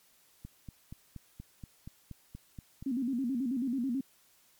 click train, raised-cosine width 5 ms, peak -31 dBFS, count 11, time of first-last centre 0.45-2.825 s, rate 4.21 Hz
sine tone with vibrato, 253.4 Hz, B3, 45 cents sharp, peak -29 dBFS, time 2.86-4.01 s, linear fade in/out 5 ms, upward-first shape square, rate 9.2 Hz, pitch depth 120 cents each way
effects white hiss -65 dBFS RMS until 4.59 s + MP3 96 kbps

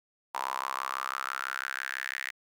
sawtooth tone with high-pass filter sweep, 66 Hz, C2, 16 cents sharp, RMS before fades -35 dBFS, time 0.34-2.31 s, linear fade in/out 10 ms, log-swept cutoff 940 to 1900 Hz, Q 5.9, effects none

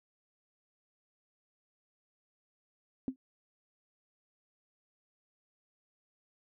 sine tone with exponential decay, 261.6 Hz, C4, in tune, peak -26 dBFS, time 3.08-3.16 s, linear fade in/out 1 ms, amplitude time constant 16 ms, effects none

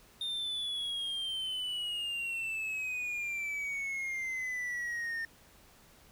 triangle exponential sweep, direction down, 3649 to 1814 Hz, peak -32 dBFS, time 0.21-5.25 s, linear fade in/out 2 ms, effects pink hiss -60 dBFS RMS until 6.11 s

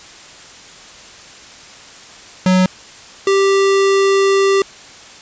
square tone pair in turn, 185 / 392 Hz, F#3 / G4, 0 / 0 cents, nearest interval octave + minor second, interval 1300 cents, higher second, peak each -10 / -11 dBFS, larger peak first, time 2.46-2.66 / 3.27-4.62 s, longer second, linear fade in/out 2 ms, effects white hiss -38 dBFS RMS until 5.21 s + resampled to 16000 Hz

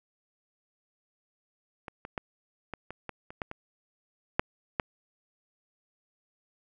clicks, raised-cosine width 0.5 ms, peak -24 / -24 / -17 / -21 / -24 / -21 / -28 / -17 / -23 / -7 / -11 dBFS, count 11, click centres 1.882 / 2.051 / 2.178 / 2.737 / 2.906 / 3.093 / 3.305 / 3.418 / 3.514 / 4.395 / 4.798 s, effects none

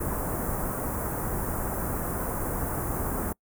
pink band-stop noise, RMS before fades -30 dBFS, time 0-3.33 s, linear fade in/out 10 ms, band 1400 to 9800 Hz, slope 24 dB/octave, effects noise-tail reverb RT60 0.1 s tail -26 dB re dry

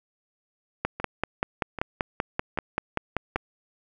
two click trains, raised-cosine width 0.5 ms, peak -9 / -18 dBFS, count 14 / 4, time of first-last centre 0.85-3.36 / 1-3.362 s, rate 5.18 / 1.27 Hz, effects none

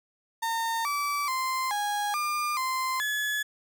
35% pulse tone with pitch steps, 912 / 1155 / 1041 / 825 / 1201 / 1039 / 1706 Hz, A#5 / D6 / C6 / G#5 / D6 / C6 / G#6, -38 / -29 / -9 / -12 / +38 / -12 / +46 cents, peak -25 dBFS, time 0.42-3.43 s, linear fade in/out 10 ms, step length 430 ms, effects none

